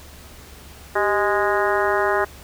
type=harmonic tone with a mistuned harmonic; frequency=207.1 Hz; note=G#3; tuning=5 cents flat; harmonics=2 / 3 / 4 / 5 / 6 / 7 / 8 / 9; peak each=-22 / -24 / -25 / -26 / -27 / -27 / -28 / -29 dBFS; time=0.95-2.25 s; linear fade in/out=10 ms; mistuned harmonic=2; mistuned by=-85 cents; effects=added 71 Hz sine -44 dBFS peak until 2.43 s + pink hiss -44 dBFS RMS until 2.43 s